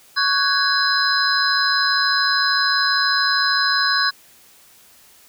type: tone cluster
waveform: sine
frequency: 1115 / 1505 / 1658 / 4077 / 5050 Hz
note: C#6 / F#6 / G#6 / C8 / D#8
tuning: +10 / +29 / -3 / -46 / +25 cents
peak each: -22 dBFS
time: 0.16-4.11 s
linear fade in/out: 20 ms
effects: white hiss -50 dBFS RMS until 5.28 s